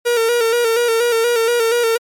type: tone with vibrato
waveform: 45% pulse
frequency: 466.2 Hz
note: A#4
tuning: in tune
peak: -13 dBFS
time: 0.05-1.98 s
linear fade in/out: 20 ms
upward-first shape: square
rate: 4.2 Hz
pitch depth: 46 cents each way
effects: MP3 64 kbps